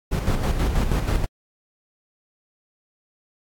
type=noise with tremolo; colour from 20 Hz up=brown; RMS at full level=-19 dBFS; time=0.11-1.26 s; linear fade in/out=20 ms; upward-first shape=square; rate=6.2 Hz; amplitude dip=50%; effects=AAC 64 kbps